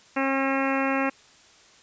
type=harmonic tone; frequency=270.2 Hz; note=C#4; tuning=44 cents flat; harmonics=1 / 2 / 3 / 4 / 5 / 6 / 7 / 8 / 9 / 10; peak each=-26 / -29 / -31 / -32 / -33 / -34 / -34 / -35 / -36 / -36 dBFS; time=0.16-1.1 s; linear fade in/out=10 ms; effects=white hiss -54 dBFS RMS until 1.82 s + resampled to 16000 Hz